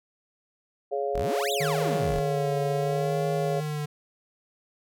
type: harmonic tone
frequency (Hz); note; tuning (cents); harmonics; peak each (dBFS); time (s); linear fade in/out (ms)
139.6; C#3; +13; 3 / 4 / 5; -29 / -30 / -31; 0.91-3.61; 20
type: exponential two-way sweep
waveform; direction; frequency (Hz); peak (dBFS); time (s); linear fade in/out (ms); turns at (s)
sawtooth; up then down; 31.05 to 4030 to 31.05; -26; 1.14-2.21; 20; 1.52
type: tone with vibrato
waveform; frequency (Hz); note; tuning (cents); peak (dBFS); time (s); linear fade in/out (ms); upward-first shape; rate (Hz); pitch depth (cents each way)
square; 151.8; D#3; -42; -29; 1.6-3.86; 10; sine; 0.73; 59
effects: none